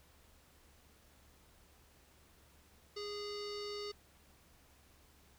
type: tone with low-pass filter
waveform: square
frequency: 412.2 Hz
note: G#4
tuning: 13 cents flat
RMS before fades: -43 dBFS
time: 2.96-3.92 s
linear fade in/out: 10 ms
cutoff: 4800 Hz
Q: 7.1
effects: added 71 Hz sine -68 dBFS peak until 5.38 s + pink hiss -66 dBFS RMS until 5.38 s